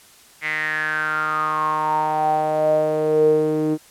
sawtooth tone with band-pass filter sweep, 154.6 Hz, D#3, 11 cents flat, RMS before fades -20 dBFS, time 0.41-3.78 s, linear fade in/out 50 ms, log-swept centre 2100 to 350 Hz, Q 9.3, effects white hiss -49 dBFS RMS until 3.9 s + low-pass 12000 Hz 12 dB/octave

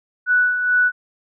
sine tone with tremolo, 1480 Hz, F#6, in tune, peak -12 dBFS, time 0.26-0.92 s, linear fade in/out 50 ms, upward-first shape sine, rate 2.3 Hz, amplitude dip 55%, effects none

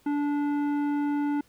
triangle tone with tanh clipping, 290.3 Hz, D4, 20 cents flat, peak -26 dBFS, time 0.06-1.41 s, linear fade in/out 5 ms, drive 16 dB, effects pink hiss -62 dBFS RMS until 1.48 s

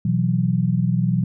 sine chord, B suspended fourth, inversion none, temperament equal, 123.47 / 164.81 / 185 Hz, B2 / E3 / F#3, 0 / 0 / 0 cents, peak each -21 dBFS, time 0.05-1.24 s, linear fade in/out 5 ms, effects none

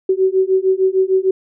sine beating tone pair, 375.4 / 382 Hz, F#4 / G4, +25 / -45 cents, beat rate 6.6 Hz, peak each -15 dBFS, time 0.09-1.31 s, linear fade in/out 5 ms, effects none

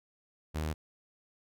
sawtooth tone, 77.78 Hz, D#2, in tune, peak -28 dBFS, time 0.54-0.74 s, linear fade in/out 20 ms, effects none

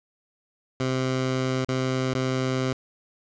15% pulse tone with dropouts, 130.1 Hz, C3, 9 cents flat, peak -17 dBFS, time 0.8-2.73 s, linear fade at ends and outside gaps 2 ms, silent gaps 1.647-1.686 / 2.138-2.15 s, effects resampled to 16000 Hz + 9-bit

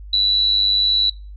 sine tone with amplitude modulation, 3951 Hz, B7, in tune, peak -10 dBFS, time 0.13-1.1 s, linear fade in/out 5 ms, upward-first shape sine, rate 100 Hz, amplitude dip 75%, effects noise-tail reverb RT60 0.3 s tail -21 dB re dry + added 50 Hz sine -33 dBFS peak until 1.36 s

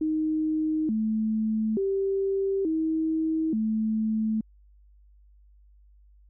sine tone with pitch steps, 311.9 / 218.5 / 390.2 / 318.9 / 218.8 Hz, D#4 / A3 / G4 / D#4 / A3, +4 / -12 / -8 / +43 / -9 cents, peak -23 dBFS, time 0.01-4.41 s, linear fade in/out 5 ms, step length 880 ms, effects added 50 Hz sine -53 dBFS peak until 6.29 s

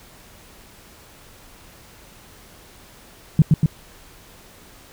sine tone with echo, 154.9 Hz, D#3, 7 cents flat, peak -7 dBFS, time 3.39-3.42 s, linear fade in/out 2 ms, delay 120 ms, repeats 2, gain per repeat -2 dB, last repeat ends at 3.66 s, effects pink hiss -47 dBFS RMS until 4.92 s

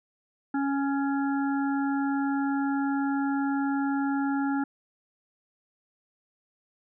harmonic tone with a mistuned harmonic, 277.2 Hz, C#4, in tune, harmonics 1 / 3 / 5 / 6, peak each -25 / -33 / -36 / -41 dBFS, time 0.54-4.64 s, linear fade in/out 5 ms, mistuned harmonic 6, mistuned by +19 cents, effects none

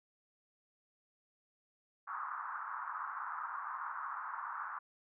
white band-pass noise, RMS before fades -42 dBFS, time 2.07-4.79 s, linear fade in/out 10 ms, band 950 to 1400 Hz, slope 48 dB/octave, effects none

